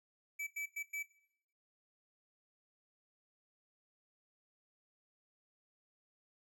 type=tone bursts at uneven times; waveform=square; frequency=2304 Hz; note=D7; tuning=34 cents flat; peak=-39 dBFS; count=4; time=0.39-0.47 / 0.56-0.66 / 0.76-0.83 / 0.93-1.03 s; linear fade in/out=10 ms; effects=noise-tail reverb RT60 0.7 s tail -17 dB re dry